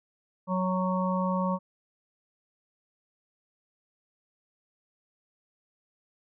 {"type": "harmonic tone", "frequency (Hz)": 185, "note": "F#3", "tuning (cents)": 0, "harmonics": [1, 3, 5, 6], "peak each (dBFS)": [-27, -32, -33, -33], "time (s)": [0.47, 1.59], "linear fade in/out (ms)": 50, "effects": []}